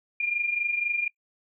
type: tone pair together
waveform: sine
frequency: 2386 / 2410 Hz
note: D7 / D7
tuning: +27 / +44 cents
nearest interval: unison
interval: 17 cents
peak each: -31 / -25 dBFS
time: 0.2-1.08 s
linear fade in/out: 5 ms
effects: noise-tail reverb RT60 0.1 s tail -23 dB re dry